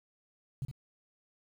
sine tone with echo, 133.2 Hz, C3, 31 cents sharp, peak -32 dBFS, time 0.62-0.65 s, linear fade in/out 0 ms, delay 63 ms, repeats 1, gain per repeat -7 dB, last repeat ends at 0.713 s, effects 10-bit

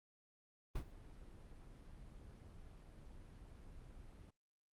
brown noise with ADSR envelope, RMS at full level -39 dBFS, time 0.75-4.31 s, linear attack 7 ms, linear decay 76 ms, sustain -17 dB, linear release 14 ms, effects Opus 32 kbps

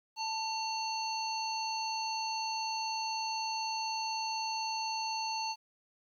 harmonic tone with a mistuned harmonic, 884 Hz, A5, 8 cents sharp, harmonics 1 / 3 / 5 / 7, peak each -35 / -42 / -38 / -45 dBFS, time 0.16-5.56 s, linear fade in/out 50 ms, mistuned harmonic 3, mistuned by +54 cents, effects 11-bit

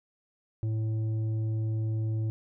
sine tone with tanh clipping, 110 Hz, A2, in tune, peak -28 dBFS, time 0.63-2.3 s, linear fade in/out 0 ms, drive 7 dB, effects none

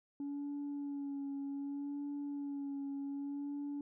sine tone with vibrato, 282.6 Hz, C#4, 34 cents sharp, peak -36 dBFS, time 0.2-3.81 s, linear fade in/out 2 ms, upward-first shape sine, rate 0.65 Hz, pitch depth 26 cents each way, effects tanh soft clip ceiling -36 dBFS

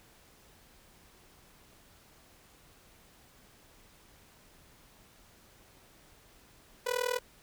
sawtooth tone with amplitude modulation, 493.9 Hz, B4, in tune, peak -22 dBFS, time 6.86-7.19 s, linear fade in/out 10 ms, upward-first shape sine, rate 40.2 Hz, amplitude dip 95%, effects pink hiss -60 dBFS RMS until 7.42 s

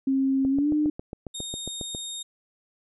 sine tone with pitch glide, 268.4 to 301.3 Hz, C4 to D4, +44 to +44 cents, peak -20 dBFS, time 0.07-0.9 s, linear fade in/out 5 ms, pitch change +200 cents, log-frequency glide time 0.5-0.71 s
click train, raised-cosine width 2 ms, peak -21 dBFS, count 12, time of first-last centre 0.45-1.949 s, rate 7.34 Hz
25% pulse tone, 3700 Hz, A#7, 14 cents flat, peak -29 dBFS, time 1.34-2.23 s, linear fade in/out 10 ms
effects resampled to 32000 Hz

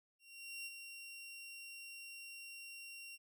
sawtooth tone with ADSR envelope, 2750 Hz, F7, 27 cents flat, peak -40 dBFS, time 0.19-3.18 s, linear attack 470 ms, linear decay 35 ms, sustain -6 dB, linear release 35 ms, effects none

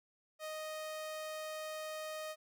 sawtooth tone, 622.3 Hz, D#5, in tune, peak -37 dBFS, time 0.39-2.36 s, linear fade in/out 50 ms, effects none

